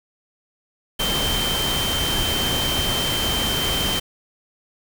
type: tone in noise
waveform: sine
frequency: 3120 Hz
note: G7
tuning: 9 cents flat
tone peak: -23 dBFS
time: 0.99-4 s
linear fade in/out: 10 ms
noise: pink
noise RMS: -24 dBFS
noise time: 0.99-4 s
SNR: -2 dB
effects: none